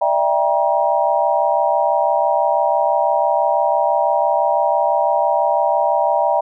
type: chord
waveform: sine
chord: E half-diminished seventh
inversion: third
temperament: just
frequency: 593.3 / 659.3 / 791.1 / 949.3 Hz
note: D5 / E5 / G5 / Bb5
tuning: +18 / 0 / +16 / +31 cents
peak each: -19 dBFS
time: 0.01-6.41 s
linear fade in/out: 10 ms
effects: none